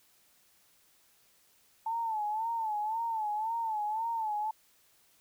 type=tone with vibrato; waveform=sine; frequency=880 Hz; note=A5; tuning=in tune; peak=-30 dBFS; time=1.86-4.51 s; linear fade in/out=5 ms; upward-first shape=sine; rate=1.9 Hz; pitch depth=92 cents each way; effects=white hiss -66 dBFS RMS until 5.2 s